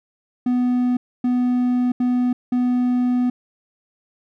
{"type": "tone bursts at uneven times", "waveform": "triangle", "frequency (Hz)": 247.8, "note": "B3", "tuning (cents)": 6, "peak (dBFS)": -14, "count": 4, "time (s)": [[0.46, 0.97], [1.24, 1.92], [2, 2.33], [2.52, 3.3]], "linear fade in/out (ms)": 5, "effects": []}